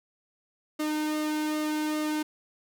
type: tone with flanger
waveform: sawtooth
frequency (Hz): 305.5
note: D#4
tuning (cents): -32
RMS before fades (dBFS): -29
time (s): 0.79-2.23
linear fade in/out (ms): 10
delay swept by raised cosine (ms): 1.2 to 1.74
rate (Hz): 2.5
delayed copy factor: -0.6
effects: none